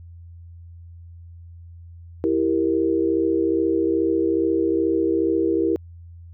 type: chord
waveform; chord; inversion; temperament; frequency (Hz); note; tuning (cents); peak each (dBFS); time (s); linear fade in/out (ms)
sine; E diminished; none; equal; 329.6 / 392 / 466.2; E4 / G4 / Bb4; 0 / 0 / 0; -20 / -23 / -24; 2.24-5.76; 0
effects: added 85 Hz sine -39 dBFS peak until 6.33 s